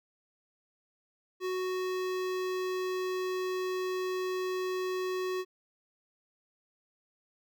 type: tone with notch filter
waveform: square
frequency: 370 Hz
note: F#4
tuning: in tune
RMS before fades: -33 dBFS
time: 1.4-5.45 s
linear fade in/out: 50 ms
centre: 9800 Hz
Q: 0.9
effects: none